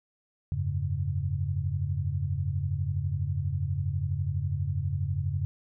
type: tone cluster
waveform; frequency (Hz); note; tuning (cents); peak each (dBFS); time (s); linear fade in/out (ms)
sine; 87.4 / 99.6 / 138.8; F2 / G2 / C#3; +2 / +28 / +3; -31; 0.52-5.45; 0
effects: none